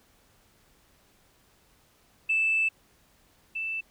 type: tone pair in turn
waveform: sine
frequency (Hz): 2637 / 2649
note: E7 / E7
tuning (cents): 0 / +8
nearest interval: unison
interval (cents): 8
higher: second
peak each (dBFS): -21 / -29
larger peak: first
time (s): 2.29-2.69 / 3.55-3.81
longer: first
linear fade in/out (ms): 10
effects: tanh soft clip ceiling -17 dBFS + pink hiss -63 dBFS RMS until 3.9 s